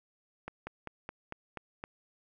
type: slowing click train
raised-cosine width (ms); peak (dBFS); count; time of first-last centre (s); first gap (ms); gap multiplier
0.5; -24; 7; 0.48-1.839; 190; 1.07
effects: none